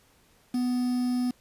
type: tone with quantisation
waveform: triangle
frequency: 248.2 Hz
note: B3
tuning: 9 cents sharp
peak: -22 dBFS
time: 0.54-1.31 s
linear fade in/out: 5 ms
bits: 7
effects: pink hiss -62 dBFS RMS until 1.4 s + resampled to 32000 Hz